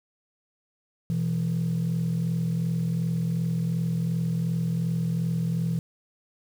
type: tone pair together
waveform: sine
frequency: 124.58 / 167.3 Hz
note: B2 / E3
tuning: +15 / +26 cents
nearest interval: perfect fourth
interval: 511 cents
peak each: -27 / -23 dBFS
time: 1.1-5.79 s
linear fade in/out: 0 ms
effects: tanh soft clip ceiling -20 dBFS + 8-bit